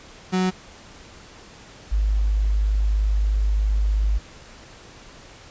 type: tone pair in turn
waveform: 35% pulse / sine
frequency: 185.2 / 51.58 Hz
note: F#3 / G#1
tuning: +2 / -11 cents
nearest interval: octave + minor seventh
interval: 2213 cents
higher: first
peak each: -17 / -17 dBFS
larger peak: neither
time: 0.32-0.51 / 1.91-4.19 s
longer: second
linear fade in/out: 20 ms
effects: pink hiss -45 dBFS RMS until 5.5 s + resampled to 16000 Hz